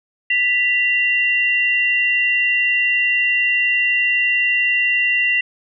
sine tone pair together, 1975.5 / 2764 Hz, B6 / F7, 0 / -19 cents, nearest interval tritone, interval 581 cents, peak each -17 dBFS, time 0.3-5.41 s, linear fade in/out 5 ms, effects none

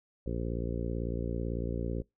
harmonic tone, 58 Hz, A#1, 8 cents flat, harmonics 1 / 2 / 3 / 4 / 5 / 6 / 7 / 8 / 9, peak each -35 / -38 / -40 / -41 / -42 / -43 / -43 / -44 / -45 dBFS, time 0.26-2.02 s, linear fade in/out 5 ms, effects noise-tail reverb RT60 0.2 s tail -25 dB re dry

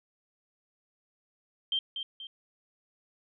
sine tone with echo, 3156 Hz, G7, 11 cents sharp, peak -26 dBFS, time 1.72-1.79 s, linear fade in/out 2 ms, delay 240 ms, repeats 2, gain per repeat -7 dB, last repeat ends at 2.27 s, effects none

